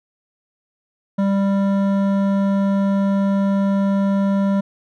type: tone with hard clipping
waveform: sine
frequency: 197.2 Hz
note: G3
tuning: 11 cents sharp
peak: -17 dBFS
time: 1.18-4.61 s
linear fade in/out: 10 ms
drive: 12 dB
effects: none